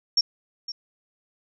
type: tone with echo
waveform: sine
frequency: 5500 Hz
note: F8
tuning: 27 cents flat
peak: -16 dBFS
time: 0.17-0.21 s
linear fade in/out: 5 ms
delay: 510 ms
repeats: 1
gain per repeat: -14 dB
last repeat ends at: 0.72 s
effects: none